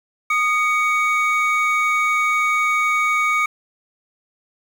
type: tone pair together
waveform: triangle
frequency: 1235 / 2244 Hz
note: D#6 / C#7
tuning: -13 / +21 cents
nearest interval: minor seventh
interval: 1034 cents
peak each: -17 dBFS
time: 0.3-3.46 s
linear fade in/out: 5 ms
effects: 7-bit